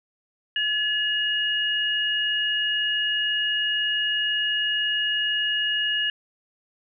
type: tone pair together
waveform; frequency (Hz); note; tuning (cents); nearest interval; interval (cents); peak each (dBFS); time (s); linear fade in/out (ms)
sine; 1707.1 / 2871; G#6 / F7; +47 / +47; major sixth; 900; -26 / -23; 0.56-6.1; 2
effects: none